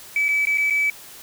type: tone with dropouts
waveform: sine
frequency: 2297 Hz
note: D7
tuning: 39 cents flat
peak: -16 dBFS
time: 0.16-0.9 s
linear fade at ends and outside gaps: 2 ms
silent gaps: 0.284-0.288 / 0.453-0.47 / 0.575-0.581 / 0.7-0.706 s
effects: tanh soft clip ceiling -13 dBFS + white hiss -42 dBFS RMS until 1.22 s